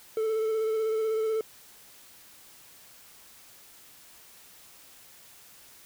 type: tone with vibrato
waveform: triangle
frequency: 440 Hz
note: A4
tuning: in tune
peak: -23 dBFS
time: 0.17-1.41 s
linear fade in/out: 2 ms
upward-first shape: square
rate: 16 Hz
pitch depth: 18 cents each way
effects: white hiss -53 dBFS RMS until 5.85 s